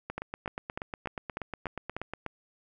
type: two click trains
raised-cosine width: 0.5 ms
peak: -19 / -20 dBFS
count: 8 / 18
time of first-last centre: 0.18-2.263 / 0.1-2.136 s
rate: 3.36 / 8.35 Hz
effects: none